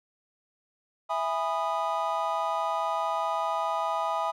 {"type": "chord", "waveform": "triangle", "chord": "E major seventh", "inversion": "none", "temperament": "just", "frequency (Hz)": [659.3, 824.1, 988.9, 1236.1], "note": ["E5", "G#5", "B5", "D#6"], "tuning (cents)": [0, -14, 2, -12], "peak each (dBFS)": -30, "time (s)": [1.09, 4.32], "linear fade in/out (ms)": 20, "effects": []}